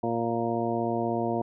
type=harmonic tone; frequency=116.5 Hz; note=A#2; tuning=1 cent flat; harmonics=1 / 2 / 3 / 4 / 5 / 6 / 8; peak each=-36 / -31 / -31 / -34 / -35 / -31 / -36 dBFS; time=0.03-1.42 s; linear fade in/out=5 ms; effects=none